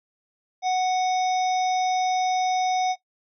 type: harmonic tone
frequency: 740 Hz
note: F#5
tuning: in tune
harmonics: 1 / 3 / 5 / 7 / 8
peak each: -20 / -34 / -36 / -38 / -38 dBFS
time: 0.62-2.96 s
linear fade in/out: 50 ms
effects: noise-tail reverb RT60 0.1 s tail -17 dB re dry